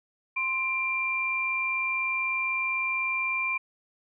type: tone pair together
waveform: sine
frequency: 1045 / 2372 Hz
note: C6 / D7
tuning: -2 / +17 cents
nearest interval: octave + major second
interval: 1419 cents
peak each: -33 / -26 dBFS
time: 0.36-3.58 s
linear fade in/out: 10 ms
effects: none